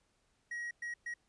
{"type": "tone bursts at uneven times", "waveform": "triangle", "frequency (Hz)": 1900, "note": "A#6", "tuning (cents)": 33, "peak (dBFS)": -36, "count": 3, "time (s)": [[0.51, 0.71], [0.82, 0.94], [1.06, 1.14]], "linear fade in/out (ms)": 5, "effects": ["pink hiss -75 dBFS RMS until 1.28 s", "resampled to 22050 Hz"]}